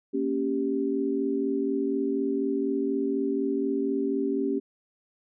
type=chord; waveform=sine; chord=G diminished; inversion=first; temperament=equal; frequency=233.1 / 277.2 / 392 Hz; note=Bb3 / Db4 / G4; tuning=0 / 0 / 0 cents; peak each=-32 / -27 / -28 dBFS; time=0.13-4.6 s; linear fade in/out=20 ms; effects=none